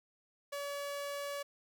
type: tone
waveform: sawtooth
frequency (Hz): 569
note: C#5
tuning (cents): +45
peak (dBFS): -34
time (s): 0.52-1.43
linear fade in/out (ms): 10
effects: none